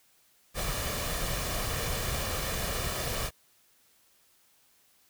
pink noise with comb filter, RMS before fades -32 dBFS, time 0.54-3.31 s, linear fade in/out 50 ms, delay 1.7 ms, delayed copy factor +0.5, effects white hiss -65 dBFS RMS until 5.09 s

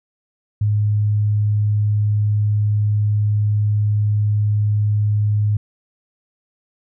sine tone, 104.8 Hz, G#2, 16 cents sharp, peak -14 dBFS, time 0.61-5.57 s, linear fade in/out 5 ms, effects none

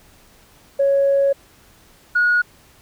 sine tone pair in turn, 554.4 / 1449.6 Hz, C#5 / F#6, 0 / -36 cents, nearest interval octave + perfect fourth, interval 1664 cents, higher second, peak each -12 / -12 dBFS, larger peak neither, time 0.79-1.33 / 2.15-2.42 s, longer first, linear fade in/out 10 ms, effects tanh soft clip ceiling -9 dBFS + pink hiss -51 dBFS RMS until 2.81 s

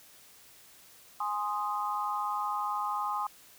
sine chord, Ab major, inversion none, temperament equal, 830.6 / 1046.5 / 1244.5 Hz, Ab5 / C6 / Eb6, 0 / 0 / 0 cents, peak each -34 dBFS, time 1.2-3.27 s, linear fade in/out 5 ms, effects white hiss -56 dBFS RMS until 3.58 s

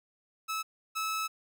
sawtooth tone pair in turn, 1300 / 1300 Hz, E6 / E6, -24 / -24 cents, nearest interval unison, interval 0 cents, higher neither, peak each -28 / -27 dBFS, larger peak second, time 0.48-0.63 / 0.95-1.28 s, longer second, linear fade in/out 20 ms, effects none

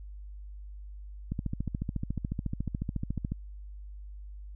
click train, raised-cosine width 5 ms, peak -19 dBFS, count 29, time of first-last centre 1.32-3.32 s, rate 14 Hz, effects added 50 Hz sine -41 dBFS peak until 4.55 s

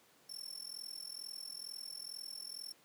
sawtooth tone with amplitude modulation, 5410 Hz, E8, 44 cents sharp, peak -38 dBFS, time 0.29-2.73 s, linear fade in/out 10 ms, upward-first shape sine, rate 42.2 Hz, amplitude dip 90%, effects pink hiss -66 dBFS RMS until 2.84 s + high-pass 200 Hz 12 dB/octave

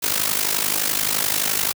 white noise with amplitude modulation, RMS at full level -18 dBFS, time 0.02-1.73 s, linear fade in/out 20 ms, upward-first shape sine, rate 51.6 Hz, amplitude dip 80%, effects high-pass 100 Hz 12 dB/octave

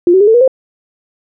sine tone with pitch steps, 349.2 / 378.6 / 410.5 / 445.1 / 482.6 / 523.2 Hz, F4 / F#4 / G#4 / A4 / B4 / C5, 0 / +40 / -20 / +20 / -40 / 0 cents, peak -4 dBFS, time 0.07-0.478 s, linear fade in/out 2 ms, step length 68 ms, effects none

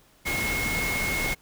sine tone in noise, 2168 Hz, C#7, 39 cents flat, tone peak -27 dBFS, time 0.25-1.35 s, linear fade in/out 20 ms, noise pink, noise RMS -30 dBFS, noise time 0.25-1.35 s, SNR 0 dB, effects pink hiss -59 dBFS RMS until 1.41 s

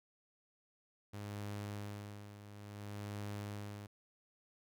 sawtooth tone with tremolo, 102.8 Hz, G#2, 17 cents flat, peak -37 dBFS, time 1.13-3.87 s, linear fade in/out 10 ms, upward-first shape sine, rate 0.58 Hz, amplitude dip 70%, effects none

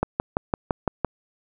click train, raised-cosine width 1 ms, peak -7 dBFS, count 7, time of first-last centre 0.03-1.047 s, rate 5.9 Hz, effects none

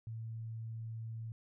sine tone, 112.8 Hz, A2, 44 cents sharp, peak -40 dBFS, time 0.07-1.32 s, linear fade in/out 0 ms, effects none

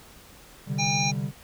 triangle chord, C suspended second, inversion none, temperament equal with one note detuned, 130.81 / 147.94 / 196 Hz, C3 / D3 / G3, 0 / +13 / 0 cents, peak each -29 / -28 / -30 dBFS, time 0.66-1.32 s, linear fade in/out 50 ms
harmonic tone, 805 Hz, G5, 46 cents sharp, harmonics 1 / 3 / 5 / 7 / 8, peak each -29 / -28 / -31 / -29 / -35 dBFS, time 0.78-1.12 s, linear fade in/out 20 ms
effects pink hiss -50 dBFS RMS until 1.43 s

